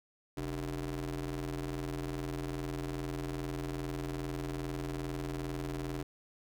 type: ring-modulated tone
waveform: 25% pulse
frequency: 82.41 Hz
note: E2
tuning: in tune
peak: -29 dBFS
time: 0.37-6.03 s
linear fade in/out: 5 ms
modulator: 216 Hz
effects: none